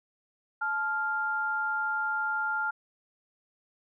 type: tone pair together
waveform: sine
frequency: 867 / 1397.1 Hz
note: A5 / F6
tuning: -26 / 0 cents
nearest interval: minor sixth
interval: 826 cents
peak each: -33 / -28 dBFS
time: 0.61-2.71 s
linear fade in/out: 10 ms
effects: none